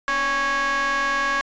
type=ring-modulated tone; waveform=45% pulse; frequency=271.6 Hz; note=C#4; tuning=35 cents flat; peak=-17 dBFS; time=0.08-1.41 s; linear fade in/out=0 ms; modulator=1380 Hz; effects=resampled to 16000 Hz